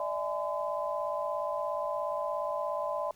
sine tone cluster, 592 / 649 / 841 / 1020 Hz, D5 / E5 / G#5 / C6, +14 / -27 / +22 / -44 cents, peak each -34 / -36 / -40 / -35 dBFS, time 0-3.11 s, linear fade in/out 2 ms, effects pink hiss -62 dBFS RMS until 3.15 s

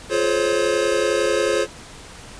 square chord, Db major seventh, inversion first, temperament equal with one note detuned, 349.2 / 426.2 / 523.3 / 554.4 Hz, F4 / Ab4 / C5 / Db5, 0 / +45 / 0 / 0 cents, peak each -25 / -23 / -23 / -25 dBFS, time 0.09-1.67 s, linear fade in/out 50 ms, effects pink hiss -40 dBFS RMS until 2.39 s + resampled to 22050 Hz

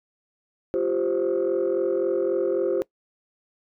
sine chord, F suspended second, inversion none, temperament just, 349.2 / 392.9 / 523.8 Hz, F4 / G4 / C5, 0 / +4 / +2 cents, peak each -24 dBFS, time 0.74-2.82 s, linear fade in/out 0 ms, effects noise-tail reverb RT60 0.1 s tail -23 dB re dry + tanh soft clip ceiling -16 dBFS

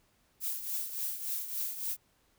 violet noise with tremolo, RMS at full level -33 dBFS, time 0.4-1.97 s, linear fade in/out 50 ms, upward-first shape triangle, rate 3.5 Hz, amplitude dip 70%, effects pink hiss -70 dBFS RMS until 2.38 s

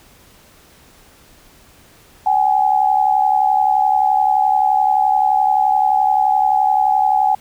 sine tone pair together, 765 / 836.6 Hz, G5 / G#5, -42 / +12 cents, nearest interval major second, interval 154 cents, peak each -15 / -14 dBFS, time 2.26-7.35 s, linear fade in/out 5 ms, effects pink hiss -48 dBFS RMS until 7.4 s

